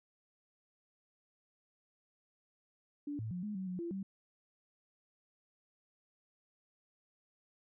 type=tone with pitch steps; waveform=sine; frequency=290.2 / 110.3 / 178.5 / 209.6 / 188.8 / 182 / 340.7 / 193.6 Hz; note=D4 / A2 / F3 / G#3 / F#3 / F#3 / F4 / G3; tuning=-21 / +5 / +38 / +16 / +35 / -28 / -43 / -21 cents; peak=-37 dBFS; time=3.07-4.03 s; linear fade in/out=5 ms; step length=120 ms; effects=none